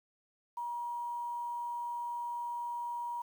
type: tone with quantisation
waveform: sine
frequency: 954 Hz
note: A#5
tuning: 40 cents sharp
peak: -35 dBFS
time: 0.57-3.22 s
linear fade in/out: 5 ms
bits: 10
effects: none